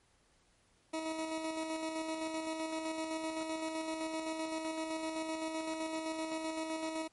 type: tone with tremolo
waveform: 20% pulse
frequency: 319.3 Hz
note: D#4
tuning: 45 cents sharp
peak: -30 dBFS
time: 0.93-7.08 s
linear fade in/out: 10 ms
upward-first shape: square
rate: 7.8 Hz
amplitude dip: 35%
effects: pink hiss -70 dBFS RMS until 7.12 s + MP3 48 kbps